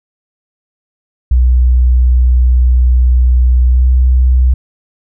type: tone with pitch glide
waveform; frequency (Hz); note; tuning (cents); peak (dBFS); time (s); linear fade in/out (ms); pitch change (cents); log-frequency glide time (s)
sine; 62 to 63.23; B1 to B1; +7 to +41; -5; 1.31-4.54; 5; +34; 3.69-3.84
effects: none